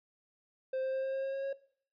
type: tone with pitch steps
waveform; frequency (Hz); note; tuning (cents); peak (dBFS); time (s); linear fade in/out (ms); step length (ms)
triangle; 523.3 / 526.6 / 530 / 533.4 / 536.8 / 540.2 / 543.6 / 547.1; C5 / C5 / C5 / C5 / C5 / C#5 / C#5 / C#5; 0 / +11 / +22 / +33 / +44 / -45 / -34 / -23; -30; 0.73-1.53; 5; 100
effects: noise-tail reverb RT60 0.5 s tail -18 dB re dry + resampled to 11025 Hz